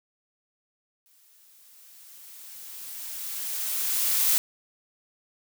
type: noise with exponential growth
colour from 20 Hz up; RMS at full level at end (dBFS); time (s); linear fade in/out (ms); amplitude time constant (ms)
blue; -21; 1.06-4.38; 0; 720
effects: none